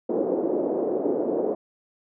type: band-pass noise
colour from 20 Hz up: pink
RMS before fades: -25 dBFS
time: 0.09-1.55 s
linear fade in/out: 5 ms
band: 310 to 530 Hz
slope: 24 dB/octave
effects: none